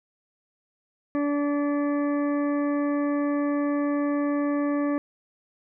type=harmonic tone; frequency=288.9 Hz; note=D4; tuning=28 cents flat; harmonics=1 / 2 / 3 / 4 / 6 / 7 / 8; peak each=-23 / -30 / -43 / -35 / -41 / -47 / -50 dBFS; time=1.15-4.98 s; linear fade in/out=0 ms; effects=none